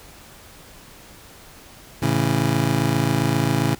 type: chord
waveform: 25% pulse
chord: A major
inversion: none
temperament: just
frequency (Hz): 110 / 137.5 / 165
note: A2 / C#3 / E3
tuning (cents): 0 / -14 / +2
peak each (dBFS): -20 / -17 / -22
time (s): 2.02-3.75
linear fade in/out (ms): 5
effects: pink hiss -45 dBFS RMS until 3.79 s